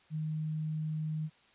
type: tone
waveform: sine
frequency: 155.56 Hz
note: D#3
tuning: in tune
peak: -32 dBFS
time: 0.1-1.3 s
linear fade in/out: 50 ms
effects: white hiss -64 dBFS RMS until 1.54 s + resampled to 8000 Hz